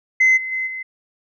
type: tone with level steps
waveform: sine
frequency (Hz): 2052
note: C7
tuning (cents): -34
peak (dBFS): -9 / -24 / -20 / -26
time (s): 0.2-0.83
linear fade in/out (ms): 10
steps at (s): 0.36 / 0.51 / 0.66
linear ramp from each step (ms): 20
effects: tanh soft clip ceiling -8 dBFS